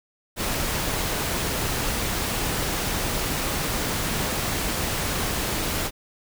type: noise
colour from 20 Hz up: pink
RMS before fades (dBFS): -26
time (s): 0.36-5.91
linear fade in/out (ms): 50
effects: none